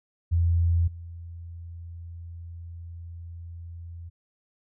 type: tone with level steps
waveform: sine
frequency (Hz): 84.8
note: E2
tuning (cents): +50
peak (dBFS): -19 / -37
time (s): 0.31-4.1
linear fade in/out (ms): 20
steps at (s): 0.87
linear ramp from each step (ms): 10
effects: none